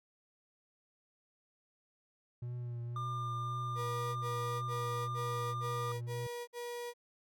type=tone with vibrato; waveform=triangle; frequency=120.5 Hz; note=B2; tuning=42 cents flat; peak=-36 dBFS; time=2.42-6.27 s; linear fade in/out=5 ms; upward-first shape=triangle; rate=1.9 Hz; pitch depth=32 cents each way
type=tone; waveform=triangle; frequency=1200 Hz; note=D6; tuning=37 cents sharp; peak=-36 dBFS; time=2.96-5.92 s; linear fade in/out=2 ms
type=tone bursts; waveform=35% pulse; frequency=480.3 Hz; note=B4; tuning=48 cents flat; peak=-38 dBFS; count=7; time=3.75-6.938 s; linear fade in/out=50 ms; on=410 ms; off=53 ms
effects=none